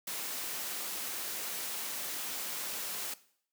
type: noise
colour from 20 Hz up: white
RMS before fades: -38 dBFS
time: 0.07-3.14 s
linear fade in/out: 5 ms
effects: noise-tail reverb RT60 0.6 s tail -18 dB re dry + high-pass 200 Hz 12 dB/octave